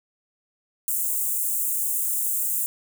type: high-pass noise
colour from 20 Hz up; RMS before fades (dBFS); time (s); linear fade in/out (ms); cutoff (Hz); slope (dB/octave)
white; -25; 0.88-2.66; 0; 7400; 48
effects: none